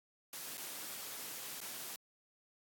white noise with dropouts, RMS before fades -45 dBFS, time 0.33-1.96 s, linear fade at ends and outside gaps 2 ms, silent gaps 0.573-0.578 / 1.605-1.614 s, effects high-pass 150 Hz 12 dB/octave + AAC 64 kbps

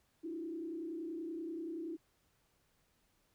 sine tone with frequency modulation, 329.6 Hz, E4, in tune, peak -39 dBFS, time 0.23-1.97 s, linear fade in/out 20 ms, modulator 30.5 Hz, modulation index 0.86, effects pink hiss -75 dBFS RMS until 3.34 s

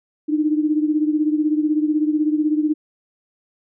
sine beating tone pair, 301.8 / 317.8 Hz, D4 / D#4, +47 / +37 cents, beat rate 16 Hz, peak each -17 / -22 dBFS, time 0.28-2.74 s, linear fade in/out 20 ms, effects none

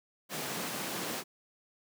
pink high-pass noise, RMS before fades -37 dBFS, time 0.29-1.24 s, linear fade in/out 50 ms, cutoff 160 Hz, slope 24 dB/octave, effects none

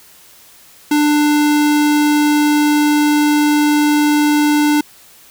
square tone, 296.7 Hz, D4, 18 cents sharp, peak -11 dBFS, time 0.91-4.81 s, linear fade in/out 5 ms, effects white hiss -44 dBFS RMS until 5.3 s

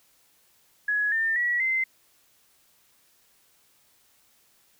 sine tone with pitch steps, 1681 / 1801.7 / 1931 / 2070 Hz, G#6 / A6 / B6 / C7, +20 / +41 / -39 / -19 cents, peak -22 dBFS, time 0.88-1.84 s, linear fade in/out 5 ms, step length 240 ms, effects white hiss -63 dBFS RMS until 4.79 s

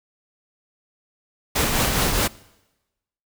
pink noise with tremolo, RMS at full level -19 dBFS, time 1.55-2.28 s, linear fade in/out 10 ms, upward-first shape triangle, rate 4.8 Hz, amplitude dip 40%, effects noise-tail reverb RT60 1.0 s tail -22 dB re dry

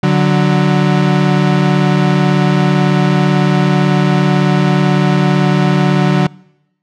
35% pulse tone pair together, 146.94 / 185 Hz, D3 / F#3, +1 / 0 cents, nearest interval major third, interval 399 cents, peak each -10 dBFS, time 0.03-6.27 s, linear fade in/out 5 ms, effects noise-tail reverb RT60 0.9 s tail -25 dB re dry + low-pass 4000 Hz 12 dB/octave

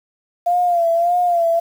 sine tone with vibrato, 691 Hz, F5, 19 cents flat, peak -13 dBFS, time 0.46-1.6 s, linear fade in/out 10 ms, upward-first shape sine, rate 1.7 Hz, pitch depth 60 cents each way, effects 7-bit

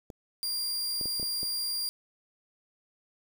clicks, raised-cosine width 2 ms, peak -28 dBFS, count 6, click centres 0.102 / 1.012 / 1.057 / 1.198 / 1.229 / 1.431 s
sawtooth tone, 4781 Hz, D8, 30 cents sharp, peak -27 dBFS, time 0.43-1.89 s, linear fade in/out 0 ms
effects 8-bit

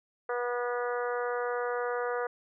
harmonic tone, 243.2 Hz, B3, 26 cents flat, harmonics 2 / 3 / 4 / 5 / 6 / 7 / 8, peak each -31 / -38 / -40 / -38 / -39 / -44 / -47 dBFS, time 0.29-2.27 s, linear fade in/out 5 ms, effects none

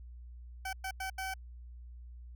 20% pulse tone bursts at uneven times, 763 Hz, G5, 47 cents flat, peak -31 dBFS, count 4, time 0.65-0.73 / 0.84-0.91 / 1-1.1 / 1.18-1.34 s, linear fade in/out 5 ms, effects added 60 Hz sine -46 dBFS peak until 2.35 s

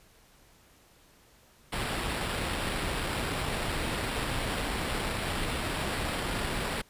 pink noise with sample-and-hold, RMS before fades -32 dBFS, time 1.72-6.82 s, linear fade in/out 10 ms, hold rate 6300 Hz, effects pink hiss -60 dBFS RMS until 6.89 s + resampled to 32000 Hz

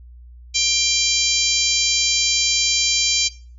harmonic tone with a mistuned harmonic, 790 Hz, G5, 13 cents sharp, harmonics 3 / 4 / 5 / 6 / 7 / 8 / 9, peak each -24 / -24 / -24 / -24 / -24 / -24 / -24 dBFS, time 0.54-3.29 s, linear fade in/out 20 ms, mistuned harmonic 5, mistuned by +18 cents, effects noise-tail reverb RT60 0.4 s tail -19 dB re dry + added 60 Hz sine -39 dBFS peak until 3.58 s

